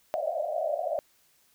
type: band-pass noise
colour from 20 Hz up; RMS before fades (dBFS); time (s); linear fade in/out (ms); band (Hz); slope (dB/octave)
pink; -30; 0.14-0.99; 0; 580 to 700; 96
effects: white hiss -65 dBFS RMS until 1.54 s